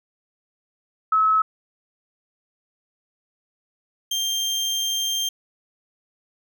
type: tone pair in turn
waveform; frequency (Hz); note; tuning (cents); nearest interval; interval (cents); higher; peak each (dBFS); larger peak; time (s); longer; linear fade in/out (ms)
sine / 30% pulse; 1292 / 3178; E6 / G7; -35 / +23; octave + major third; 1558; second; -15 / -19; first; 1.12-1.42 / 4.11-5.29; second; 5
effects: none